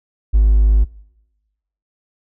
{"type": "tone with hard clipping", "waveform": "triangle", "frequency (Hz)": 52, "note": "G#1", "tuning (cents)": 3, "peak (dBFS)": -8, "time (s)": [0.33, 0.85], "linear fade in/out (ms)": 20, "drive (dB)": 3, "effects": ["noise-tail reverb RT60 1.0 s tail -23 dB re dry"]}